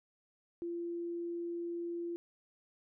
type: tone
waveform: sine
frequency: 342.7 Hz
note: F4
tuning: 33 cents flat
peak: -36 dBFS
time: 0.62-2.16 s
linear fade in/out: 0 ms
effects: none